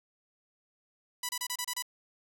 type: tone bursts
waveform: 5% pulse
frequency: 987.8 Hz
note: B5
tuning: in tune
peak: -20 dBFS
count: 7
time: 1.23-1.824 s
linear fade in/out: 5 ms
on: 60 ms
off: 29 ms
effects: none